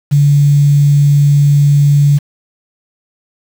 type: tone with quantisation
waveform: sine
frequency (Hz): 143.8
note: D3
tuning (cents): -36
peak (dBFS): -5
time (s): 0.11-2.19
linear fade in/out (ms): 20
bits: 5
effects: none